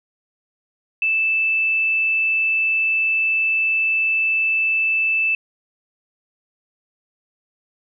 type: tone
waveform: sine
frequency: 2637 Hz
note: E7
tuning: in tune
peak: -16 dBFS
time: 1.02-5.35 s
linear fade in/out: 2 ms
effects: none